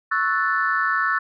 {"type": "chord", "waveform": "sine", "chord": "F# minor seventh", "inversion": "second", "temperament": "equal", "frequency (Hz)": [1108.7, 1318.5, 1480, 1760], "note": ["C#6", "E6", "F#6", "A6"], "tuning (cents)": [0, 0, 0, 0], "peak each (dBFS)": [-25, -23, -24, -23], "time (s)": [0.11, 1.19], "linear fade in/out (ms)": 10, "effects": ["tanh soft clip ceiling -9 dBFS"]}